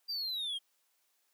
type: linear sweep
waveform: triangle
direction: down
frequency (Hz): 4765 to 3159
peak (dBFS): -33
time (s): 0.08-0.59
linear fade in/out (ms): 20
effects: white hiss -75 dBFS RMS until 1.33 s + high-pass 400 Hz 12 dB/octave